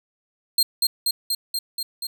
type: tone with echo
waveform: sawtooth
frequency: 4204 Hz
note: C8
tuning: 7 cents sharp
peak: -12 dBFS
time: 0.58-0.63 s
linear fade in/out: 5 ms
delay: 240 ms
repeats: 6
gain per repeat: -2 dB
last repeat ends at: 2.07 s
effects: none